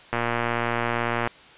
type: click train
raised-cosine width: 0.5 ms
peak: -9 dBFS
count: 136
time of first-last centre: 0.13-1.274 s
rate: 118 Hz
effects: white hiss -48 dBFS RMS until 1.57 s + resampled to 8000 Hz